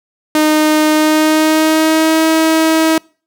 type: tone with pitch glide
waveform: sawtooth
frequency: 307.6 to 320.3 Hz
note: D#4 to E4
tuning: -20 to -50 cents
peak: -5 dBFS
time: 0.35-2.98 s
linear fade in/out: 2 ms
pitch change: +70 cents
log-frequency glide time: 0.92-2.25 s
effects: noise-tail reverb RT60 0.4 s tail -26 dB re dry

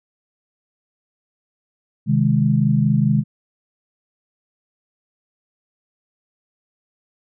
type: chord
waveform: sine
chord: Ab major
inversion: first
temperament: equal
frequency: 130.81 / 155.56 / 207.7 Hz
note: C3 / Eb3 / Ab3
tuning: 0 / 0 / 0 cents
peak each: -18 dBFS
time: 2.06-3.24 s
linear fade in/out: 50 ms
effects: none

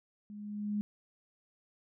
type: tone with level ramp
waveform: sine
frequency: 207.7 Hz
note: G#3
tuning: in tune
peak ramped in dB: -44 to -29 dBFS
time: 0.3-0.81 s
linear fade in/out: 0 ms
effects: none

